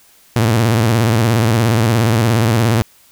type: tone with vibrato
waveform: sawtooth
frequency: 113.4 Hz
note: A#2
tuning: 47 cents flat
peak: -7 dBFS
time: 0.36-2.82 s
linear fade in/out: 0 ms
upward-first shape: square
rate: 17 Hz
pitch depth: 96 cents each way
effects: white hiss -49 dBFS RMS until 3.11 s

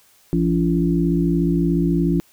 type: harmonic tone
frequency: 56.9 Hz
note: A#1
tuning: 41 cents flat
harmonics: 1 / 3 / 5 / 6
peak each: -26 / -18 / -21 / -23 dBFS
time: 0.33-2.2 s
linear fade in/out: 0 ms
effects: white hiss -55 dBFS RMS until 2.32 s

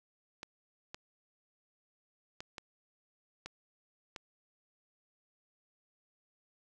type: clicks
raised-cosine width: 0.2 ms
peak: -25 dBFS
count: 6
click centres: 0.431 / 0.945 / 2.405 / 2.582 / 3.46 / 4.162 s
effects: none

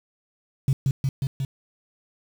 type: tone with echo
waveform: sine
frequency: 134.6 Hz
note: C3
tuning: 49 cents sharp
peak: -15 dBFS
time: 0.68-0.73 s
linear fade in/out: 2 ms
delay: 180 ms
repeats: 4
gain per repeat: -2 dB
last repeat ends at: 1.45 s
effects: tanh soft clip ceiling -12 dBFS + 7-bit

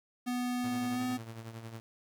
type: tone with pitch glide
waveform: square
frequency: 246.9 to 251.8 Hz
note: B3 to B3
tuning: 0 to +34 cents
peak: -32 dBFS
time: 0.26-1.18 s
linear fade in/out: 20 ms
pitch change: +34 cents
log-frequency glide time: 0.93-1.01 s
type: tone with tremolo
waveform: sawtooth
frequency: 113.5 Hz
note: A#2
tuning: 46 cents flat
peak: -36 dBFS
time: 0.64-1.8 s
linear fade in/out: 0 ms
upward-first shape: triangle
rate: 11 Hz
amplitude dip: 65%
effects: 10-bit

